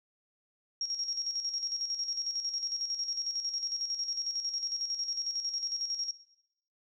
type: tone with tremolo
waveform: sine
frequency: 5588 Hz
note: F8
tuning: in tune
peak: -30 dBFS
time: 0.81-6.11 s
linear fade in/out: 2 ms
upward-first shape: square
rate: 11 Hz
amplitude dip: 55%
effects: noise-tail reverb RT60 0.8 s tail -17 dB re dry